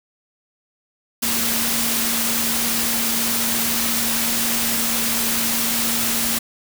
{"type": "tone in noise", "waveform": "sine", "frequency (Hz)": 230.9, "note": "A#3", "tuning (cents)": -16, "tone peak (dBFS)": -28, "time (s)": [1.22, 6.39], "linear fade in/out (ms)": 10, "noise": "white", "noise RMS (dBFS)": -21, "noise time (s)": [1.22, 6.39], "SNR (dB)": -10, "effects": []}